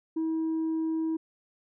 sine tone, 321.5 Hz, E4, 43 cents flat, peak -24 dBFS, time 0.16-1.17 s, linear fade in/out 10 ms, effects tanh soft clip ceiling -25 dBFS

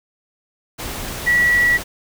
sine tone in noise, 1940 Hz, B6, 31 cents flat, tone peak -12 dBFS, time 1.26-1.78 s, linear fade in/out 20 ms, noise pink, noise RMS -28 dBFS, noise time 0.78-1.84 s, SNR +13 dB, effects none

